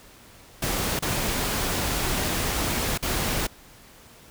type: noise with dropouts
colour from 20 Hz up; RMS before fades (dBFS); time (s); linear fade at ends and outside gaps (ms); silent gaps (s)
pink; -26; 0.62-3.47; 5; 0.992-1.023 / 2.977-3.025
effects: pink hiss -50 dBFS RMS until 4.3 s